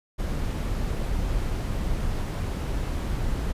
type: noise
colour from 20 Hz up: brown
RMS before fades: -27 dBFS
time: 0.18-3.53 s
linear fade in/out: 20 ms
effects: resampled to 32000 Hz